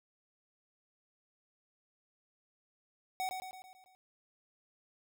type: tone with echo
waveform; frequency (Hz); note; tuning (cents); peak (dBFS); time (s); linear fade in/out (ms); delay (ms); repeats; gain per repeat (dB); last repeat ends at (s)
square; 749; F#5; +21; -34; 3.2-3.29; 0; 110; 6; -5; 3.95
effects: none